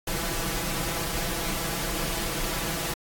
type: noise with comb filter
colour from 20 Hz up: pink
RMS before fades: -29 dBFS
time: 0.07-2.94 s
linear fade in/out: 5 ms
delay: 6 ms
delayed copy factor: +0.9
effects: AAC 64 kbps